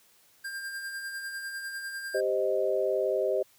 square tone with tremolo, 1596 Hz, G6, 31 cents sharp, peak -34 dBFS, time 0.44-2.21 s, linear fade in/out 10 ms, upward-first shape sine, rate 10 Hz, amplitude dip 40%
sine chord, C minor, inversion second, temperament equal, 392 / 523.3 / 622.3 Hz, G4 / C5 / Eb5, 0 / 0 / 0 cents, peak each -29 dBFS, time 2.14-3.43 s, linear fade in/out 10 ms
effects white hiss -62 dBFS RMS until 3.58 s

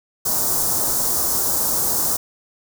white band-stop noise, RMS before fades -20 dBFS, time 0.25-2.17 s, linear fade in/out 10 ms, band 1200 to 5500 Hz, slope 24 dB/octave, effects none

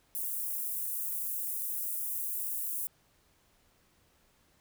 white high-pass noise, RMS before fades -35 dBFS, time 0.15-2.87 s, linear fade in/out 0 ms, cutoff 10000 Hz, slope 24 dB/octave, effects pink hiss -68 dBFS RMS until 4.6 s

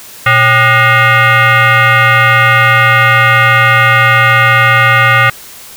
sine tone with frequency modulation, 120 Hz, B2, 49 cents flat, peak -4 dBFS, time 0.26-5.3 s, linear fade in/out 5 ms, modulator 667 Hz, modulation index 3.4, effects white hiss -32 dBFS RMS until 5.76 s

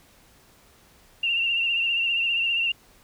sine tone with vibrato, 2753 Hz, F7, 25 cents flat, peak -21 dBFS, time 1.23-2.72 s, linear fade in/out 5 ms, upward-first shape triangle, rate 15 Hz, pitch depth 56 cents each way, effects pink hiss -56 dBFS RMS until 3.03 s

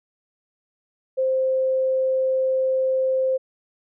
sine tone, 523.3 Hz, C5, in tune, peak -18 dBFS, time 1.17-3.38 s, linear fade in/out 20 ms, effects none

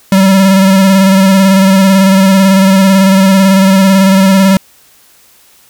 square tone with vibrato, 192.5 Hz, G3, 31 cents flat, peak -4 dBFS, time 0.12-4.57 s, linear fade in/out 2 ms, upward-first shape square, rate 18 Hz, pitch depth 27 cents each way, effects white hiss -44 dBFS RMS until 5.69 s

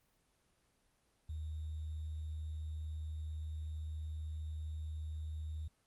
sine tone with sample-and-hold, 77.78 Hz, D#2, in tune, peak -39 dBFS, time 1.29-5.68 s, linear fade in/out 5 ms, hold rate 3675 Hz, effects pink hiss -75 dBFS RMS until 5.86 s + Opus 24 kbps

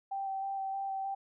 sine tone with vibrato, 779 Hz, G5, 11 cents flat, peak -33 dBFS, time 0.11-1.15 s, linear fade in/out 10 ms, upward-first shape square, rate 3.2 Hz, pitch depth 11 cents each way, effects none

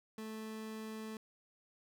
30% pulse tone, 218.9 Hz, A3, 9 cents flat, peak -40 dBFS, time 0.18-1.17 s, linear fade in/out 2 ms, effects none

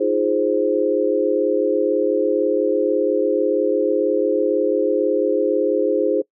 sine chord, F minor seventh, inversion third, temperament equal, 311.1 / 349.2 / 415.3 / 523.3 Hz, Eb4 / F4 / Ab4 / C5, 0 / 0 / 0 / 0 cents, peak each -23 / -23 / -20 / -20 dBFS, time 0-6.22 s, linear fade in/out 10 ms, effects noise-tail reverb RT60 0.1 s tail -23 dB re dry

